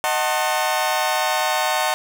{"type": "chord", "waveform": "sawtooth", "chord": "D# diminished seventh", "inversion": "none", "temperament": "just", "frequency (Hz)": [622.3, 746.7, 896, 1075.3], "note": ["D#5", "F#5", "A5", "C6"], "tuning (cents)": [0, 16, 31, 47], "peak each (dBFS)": [-21, -19, -20, -23], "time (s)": [0.04, 1.94], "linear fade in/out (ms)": 0, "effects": []}